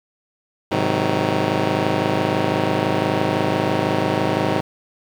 10% pulse chord, Ab dominant seventh, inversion none, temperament just, 103.83 / 129.78 / 155.74 / 186.89 Hz, Ab2 / C3 / Eb3 / Gb3, 0 / -14 / +2 / +18 cents, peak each -16 dBFS, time 0.71-4.61 s, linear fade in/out 10 ms, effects low-pass 4000 Hz 12 dB/octave + 7-bit

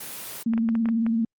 white high-pass noise, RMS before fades -36 dBFS, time 0-0.43 s, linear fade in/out 5 ms, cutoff 110 Hz, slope 96 dB/octave
sine tone with vibrato, 227.5 Hz, A#3, 42 cents flat, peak -20 dBFS, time 0.46-1.25 s, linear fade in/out 5 ms, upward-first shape sine, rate 18 Hz, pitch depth 44 cents each way
clicks, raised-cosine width 0.5 ms, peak -21 dBFS, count 7, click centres 0.536 / 0.578 / 0.689 / 0.753 / 0.857 / 0.888 / 1.065 s
effects Opus 24 kbps

